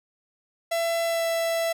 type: tone with pitch glide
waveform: 45% pulse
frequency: 670 to 664.2 Hz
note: E5 to E5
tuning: +28 to +13 cents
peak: -23 dBFS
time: 0.71-1.73 s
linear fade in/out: 10 ms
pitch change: -15 cents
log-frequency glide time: 1.05-1.25 s
effects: none